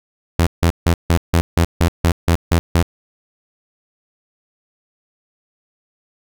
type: tone bursts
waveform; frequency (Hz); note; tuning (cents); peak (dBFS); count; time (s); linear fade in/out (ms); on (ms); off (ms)
sawtooth; 84.2; E2; +37; -7; 11; 0.39-2.826; 0; 76; 160
effects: none